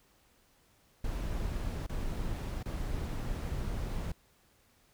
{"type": "noise with dropouts", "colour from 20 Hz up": "brown", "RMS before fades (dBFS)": -35, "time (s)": [1.04, 4.12], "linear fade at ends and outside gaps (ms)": 5, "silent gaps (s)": [[1.866, 1.893], [2.63, 2.656]], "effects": ["pink hiss -67 dBFS RMS until 4.93 s"]}